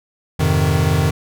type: chord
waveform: square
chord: F minor seventh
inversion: none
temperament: equal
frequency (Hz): 87.31 / 103.83 / 130.81 / 155.56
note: F2 / Ab2 / C3 / Eb3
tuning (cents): 0 / 0 / 0 / 0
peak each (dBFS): -19 / -23 / -22 / -18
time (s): 0.39-1.11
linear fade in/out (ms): 10
effects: none